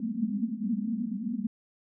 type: band-pass noise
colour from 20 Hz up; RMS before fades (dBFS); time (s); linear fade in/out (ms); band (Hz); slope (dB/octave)
white; -31; 0-1.47; 2; 200 to 240; 96
effects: none